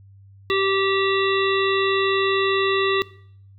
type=harmonic tone; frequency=388.9 Hz; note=G4; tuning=14 cents flat; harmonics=1 / 3 / 5 / 7 / 9 / 10; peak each=-20 / -25 / -27 / -28 / -30 / -30 dBFS; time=0.5-3.02 s; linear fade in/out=0 ms; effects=noise-tail reverb RT60 0.6 s tail -19 dB re dry + added 98 Hz sine -45 dBFS peak until 3.58 s